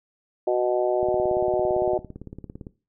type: harmonic tone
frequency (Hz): 123.47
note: B2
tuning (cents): 0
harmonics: 3 / 4 / 5 / 6 / 7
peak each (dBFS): -22 / -31 / -23 / -29 / -36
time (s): 0.47-1.98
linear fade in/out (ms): 5
type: click train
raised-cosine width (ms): 3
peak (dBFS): -24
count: 30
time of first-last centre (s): 1.03-2.668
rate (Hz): 17.7
effects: noise-tail reverb RT60 0.3 s tail -18 dB re dry